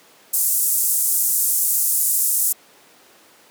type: band-pass noise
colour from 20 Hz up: white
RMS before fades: -19 dBFS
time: 0.33-2.53 s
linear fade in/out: 10 ms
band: 7800 to 15000 Hz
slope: 24 dB/octave
effects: pink hiss -50 dBFS RMS until 3.5 s + high-pass 300 Hz 12 dB/octave